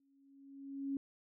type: tone with exponential growth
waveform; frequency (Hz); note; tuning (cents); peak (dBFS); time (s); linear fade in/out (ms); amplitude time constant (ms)
sine; 275.5; C#4; -11; -33; 0-0.97; 2; 210
effects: none